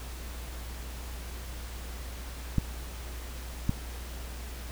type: clicks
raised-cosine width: 5 ms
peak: -12 dBFS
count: 2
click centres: 2.583 / 3.694 s
effects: added 60 Hz sine -38 dBFS peak until 4.71 s + pink hiss -45 dBFS RMS until 4.71 s